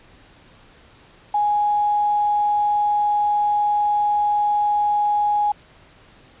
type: tone with quantisation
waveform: sine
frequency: 830.6 Hz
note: G#5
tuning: in tune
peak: -16 dBFS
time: 1.34-5.52 s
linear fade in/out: 5 ms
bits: 7
effects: pink hiss -50 dBFS RMS until 6.4 s + resampled to 8000 Hz